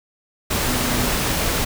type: tone in noise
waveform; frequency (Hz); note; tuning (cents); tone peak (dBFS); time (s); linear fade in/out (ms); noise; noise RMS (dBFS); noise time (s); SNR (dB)
sine; 246.9; B3; 0; -25; 0.67-1.08; 10; pink; -21; 0.5-1.65; -7
effects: none